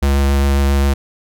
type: tone with vibrato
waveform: square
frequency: 69.4 Hz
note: C#2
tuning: 3 cents sharp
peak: -12 dBFS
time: 0.02-0.94 s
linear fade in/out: 10 ms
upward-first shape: triangle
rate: 7.4 Hz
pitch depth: 15 cents each way
effects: none